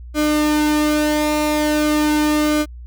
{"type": "tone with flanger", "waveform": "sawtooth", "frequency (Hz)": 301.5, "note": "D4", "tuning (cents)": 46, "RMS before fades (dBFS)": -17, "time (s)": [0.14, 2.66], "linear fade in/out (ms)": 50, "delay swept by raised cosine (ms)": [1.1, 2.7], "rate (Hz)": 0.4, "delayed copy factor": -0.55, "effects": ["added 60 Hz sine -32 dBFS peak until 2.86 s"]}